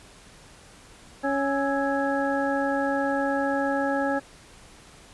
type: harmonic tone with a mistuned harmonic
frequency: 277.2 Hz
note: C#4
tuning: in tune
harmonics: 1 / 2 / 3 / 5 / 6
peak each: -27 / -27 / -29 / -35 / -31 dBFS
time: 1.23-4.2 s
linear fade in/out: 20 ms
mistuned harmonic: 5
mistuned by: -89 cents
effects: pink hiss -50 dBFS RMS until 5.13 s + resampled to 24000 Hz